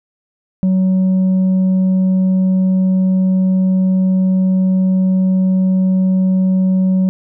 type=tone with tanh clipping; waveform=sine; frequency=187.2 Hz; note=F#3; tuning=20 cents sharp; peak=-11 dBFS; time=0.63-7.09 s; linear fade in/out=0 ms; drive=3 dB; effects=none